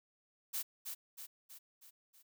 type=noise with echo; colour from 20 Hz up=blue; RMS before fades=-38 dBFS; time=0.53-0.63 s; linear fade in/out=20 ms; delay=320 ms; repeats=5; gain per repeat=-5 dB; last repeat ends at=2.23 s; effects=none